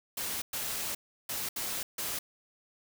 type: noise bursts at uneven times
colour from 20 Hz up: white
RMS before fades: -35 dBFS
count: 5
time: 0.17-0.42 / 0.53-0.95 / 1.29-1.49 / 1.56-1.83 / 1.98-2.19 s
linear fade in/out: 5 ms
effects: none